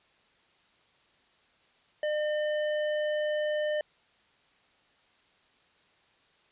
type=tone with tanh clipping; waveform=sine; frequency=604 Hz; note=D5; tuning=48 cents sharp; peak=-29 dBFS; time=2.03-3.81 s; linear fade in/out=2 ms; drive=16 dB; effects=white hiss -65 dBFS RMS until 6.51 s + resampled to 8000 Hz